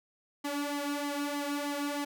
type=tone with flanger; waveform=sawtooth; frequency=287.9 Hz; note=D4; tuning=34 cents flat; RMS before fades=-34 dBFS; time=0.44-2.05 s; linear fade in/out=10 ms; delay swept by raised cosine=0.96 to 2.76 ms; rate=3.2 Hz; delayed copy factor=+0.65; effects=none